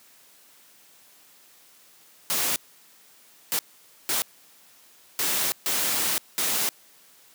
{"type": "noise bursts at uneven times", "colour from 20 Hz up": "white", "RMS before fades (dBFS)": -25, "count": 6, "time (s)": [[2.3, 2.56], [3.52, 3.59], [4.09, 4.22], [5.19, 5.52], [5.66, 6.18], [6.38, 6.69]], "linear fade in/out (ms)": 0, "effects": ["white hiss -55 dBFS RMS until 7.34 s", "high-pass 150 Hz 12 dB/octave"]}